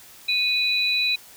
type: tone pair together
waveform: sine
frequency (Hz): 2489 / 3951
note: D#7 / B7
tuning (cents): 0 / 0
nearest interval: minor sixth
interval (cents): 800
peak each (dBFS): -22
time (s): 0.28-1.16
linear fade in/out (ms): 10
effects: white hiss -47 dBFS RMS until 1.36 s